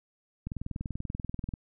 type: click train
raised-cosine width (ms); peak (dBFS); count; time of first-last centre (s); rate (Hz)
5; -22; 23; 0.47-1.538; 20.6
effects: none

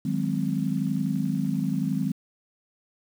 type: chord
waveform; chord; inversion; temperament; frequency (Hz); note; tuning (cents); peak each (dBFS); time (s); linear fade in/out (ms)
sine; Ab dominant seventh; second; just; 155.74 / 186.89 / 207.7 / 259.6; Eb3 / Gb3 / Ab3 / C4; +2 / +18 / 0 / -13; -29; 0.05-2.12; 5
effects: 8-bit

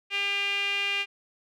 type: tone with band-pass filter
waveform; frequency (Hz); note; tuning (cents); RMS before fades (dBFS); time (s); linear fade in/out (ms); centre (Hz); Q
sawtooth; 400.4; G4; +37; -28; 0.1-1.06; 50; 2600; 9.3
effects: none

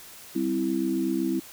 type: chord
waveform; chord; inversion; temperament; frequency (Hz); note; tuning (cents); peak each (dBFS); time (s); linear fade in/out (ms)
sine; C major; second; equal; 196 / 261.6 / 329.6; G3 / C4 / E4; 0 / 0 / 0; -31 / -28 / -26; 0.35-1.4; 10
effects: white hiss -46 dBFS RMS until 1.52 s

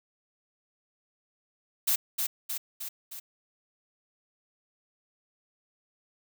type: noise with echo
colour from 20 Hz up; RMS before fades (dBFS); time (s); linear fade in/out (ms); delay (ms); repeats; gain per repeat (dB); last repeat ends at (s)
blue; -25; 1.87-1.96; 10; 310; 4; -4; 3.2
effects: none

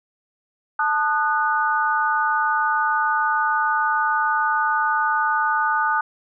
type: chord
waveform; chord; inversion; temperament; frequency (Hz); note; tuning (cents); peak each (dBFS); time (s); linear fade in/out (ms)
sine; D# diminished; second; equal with one note detuned; 880 / 1226.7 / 1480; A5 / D#6 / F#6; 0 / -25 / 0; -22; 0.79-6.01; 5
effects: none

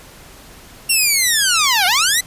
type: linear two-way sweep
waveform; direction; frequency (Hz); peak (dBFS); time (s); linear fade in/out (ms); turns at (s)
10% pulse; down then up; 2777 to 698.5 to 2042; -4; 0.89-2.21; 10; 1.86
effects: pink hiss -41 dBFS RMS until 2.26 s + resampled to 32000 Hz

